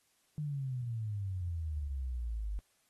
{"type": "exponential sweep", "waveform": "sine", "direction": "down", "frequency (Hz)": [153.5, 48.88], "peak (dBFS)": -34, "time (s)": [0.38, 2.59], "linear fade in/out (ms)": 0, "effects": ["white hiss -73 dBFS RMS until 2.89 s", "AAC 32 kbps"]}